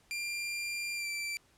sawtooth tone with pitch glide, 2386 to 2341 Hz, D7 to D7, +27 to -6 cents, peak -31 dBFS, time 0.11-1.37 s, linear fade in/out 0 ms, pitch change -33 cents, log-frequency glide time 0.95-1.08 s, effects pink hiss -66 dBFS RMS until 1.57 s + low-pass 11000 Hz 12 dB/octave

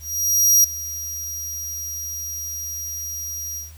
sawtooth tone with ADSR envelope, 5730 Hz, F8, 44 cents sharp, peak -8 dBFS, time 0-3.72 s, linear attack 640 ms, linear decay 6 ms, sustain -17 dB, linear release 150 ms, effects added 78 Hz sine -40 dBFS peak until 3.77 s + white hiss -51 dBFS RMS until 3.77 s

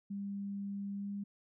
sine tone with pitch glide, 199.8 to 201.4 Hz, G3 to G3, +33 to +47 cents, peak -37 dBFS, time 0.1-1.24 s, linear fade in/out 10 ms, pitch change +14 cents, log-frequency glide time 0.95-1.1 s, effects none

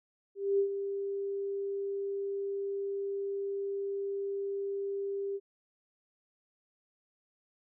sine tone with ADSR envelope, 396.8 Hz, G4, 21 cents sharp, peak -23 dBFS, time 0.35-5.4 s, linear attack 240 ms, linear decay 91 ms, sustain -9 dB, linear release 44 ms, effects none

